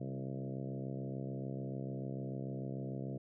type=harmonic tone with a mistuned harmonic; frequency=66.8 Hz; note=C2; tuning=36 cents sharp; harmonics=2 / 3 / 4 / 5 / 6 / 7 / 8 / 9 / 10; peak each=-41 / -45 / -47 / -49 / -51 / -52 / -53 / -54 / -55 dBFS; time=0-3.18 s; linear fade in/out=10 ms; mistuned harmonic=3; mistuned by=-29 cents; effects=none